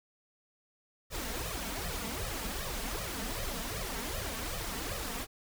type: noise with flanger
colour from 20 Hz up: pink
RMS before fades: -37 dBFS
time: 1.1-5.27 s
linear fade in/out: 50 ms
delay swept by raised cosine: 1.6 to 4.5 ms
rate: 2.6 Hz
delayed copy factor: +0.95
effects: none